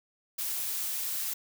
blue noise, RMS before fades -33 dBFS, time 0.38-1.34 s, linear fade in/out 10 ms, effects none

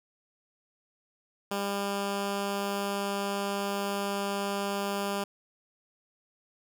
10% pulse tone, 199.9 Hz, G3, 34 cents sharp, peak -21 dBFS, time 1.51-5.24 s, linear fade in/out 5 ms, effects none

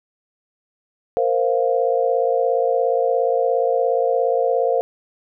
sine chord, Bb suspended second, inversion none, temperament equal, 466.2 / 523.3 / 698.5 Hz, Bb4 / C5 / F5, 0 / 0 / 0 cents, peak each -20 / -19 / -22 dBFS, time 1.17-4.81 s, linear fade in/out 0 ms, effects none

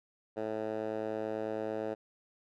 10% pulse tone with band-pass filter, 109 Hz, A2, 16 cents flat, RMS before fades -36 dBFS, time 0.36-1.95 s, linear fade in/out 20 ms, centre 540 Hz, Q 1.4, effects none

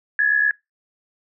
sine tone pair together, 1675 / 1743.9 Hz, G#6 / A6, +14 / -16 cents, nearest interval minor second, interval 70 cents, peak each -16 / -21 dBFS, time 0.19-0.51 s, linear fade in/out 2 ms, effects noise-tail reverb RT60 0.2 s tail -24 dB re dry

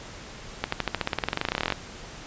accelerating click train, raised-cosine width 0.3 ms, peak -8 dBFS, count 25, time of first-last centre 0.64-1.723 s, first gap 84 ms, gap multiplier 0.94, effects pink hiss -42 dBFS RMS until 2.26 s + resampled to 16000 Hz

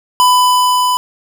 square tone with level ramp, 998 Hz, B5, 18 cents sharp, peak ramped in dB -7 to -12 dBFS, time 0.2-0.97 s, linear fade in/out 0 ms, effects none

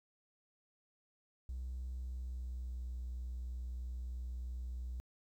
triangle tone with pitch glide, 63.1 to 61.52 Hz, B1 to B1, +38 to -6 cents, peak -36 dBFS, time 1.49-5 s, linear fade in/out 0 ms, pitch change -44 cents, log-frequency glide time 1.9-2.87 s, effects tanh soft clip ceiling -36 dBFS + 12-bit

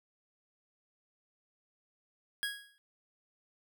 25% pulse tone with exponential decay, 1650 Hz, G#6, 12 cents flat, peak -26 dBFS, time 2.43-2.78 s, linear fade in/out 0 ms, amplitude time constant 74 ms, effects none

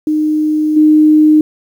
sine tone with level steps, 306.7 Hz, D#4, 25 cents flat, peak -10 / -4 dBFS, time 0.07-1.41 s, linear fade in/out 2 ms, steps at 0.76 s, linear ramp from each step 10 ms, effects 7-bit

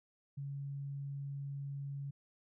sine tone, 140 Hz, C#3, 18 cents sharp, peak -39 dBFS, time 0.37-2.11 s, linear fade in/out 10 ms, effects none

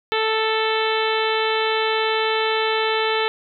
harmonic tone, 440.6 Hz, A4, 2 cents sharp, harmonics 1 / 2 / 3 / 4 / 5 / 6 / 7 / 8 / 9, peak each -22 / -25 / -27 / -28 / -29 / -30 / -30 / -31 / -32 dBFS, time 0.12-3.28 s, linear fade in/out 0 ms, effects none

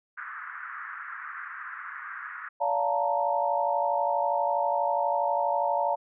pink band-pass noise, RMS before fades -39 dBFS, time 0.17-2.49 s, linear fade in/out 10 ms, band 1200 to 1800 Hz, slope 48 dB/octave
sine chord, Bb major seventh, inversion first, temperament equal with one note detuned, 574.6 / 698.5 / 880 / 932.3 Hz, D5 / F5 / A5 / Bb5, -38 / 0 / 0 / 0 cents, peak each -29 dBFS, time 2.6-5.96 s, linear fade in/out 20 ms
effects none

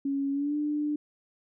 sine tone with pitch glide, 277.2 to 297.1 Hz, C#4 to D4, 0 to +20 cents, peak -26 dBFS, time 0.05-0.96 s, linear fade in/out 5 ms, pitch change +120 cents, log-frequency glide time 0.32-0.56 s, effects none

